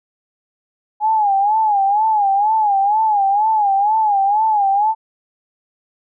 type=tone with vibrato; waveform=sine; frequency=830.6 Hz; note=G#5; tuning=in tune; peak=-12 dBFS; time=1-4.95 s; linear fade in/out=50 ms; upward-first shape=sine; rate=2.1 Hz; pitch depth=110 cents each way; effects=none